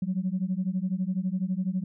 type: beating tone pair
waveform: sine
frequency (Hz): 180 / 192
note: F#3 / G3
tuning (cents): -47 / -36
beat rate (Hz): 12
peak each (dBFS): -28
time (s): 0.02-1.84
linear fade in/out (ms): 5
effects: tanh soft clip ceiling -19 dBFS